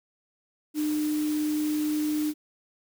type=tone in noise; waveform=sine; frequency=302.7 Hz; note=D#4; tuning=48 cents flat; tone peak=-24 dBFS; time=0.74-2.34 s; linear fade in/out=50 ms; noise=white; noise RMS=-40 dBFS; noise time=0.74-2.34 s; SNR=+13 dB; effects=none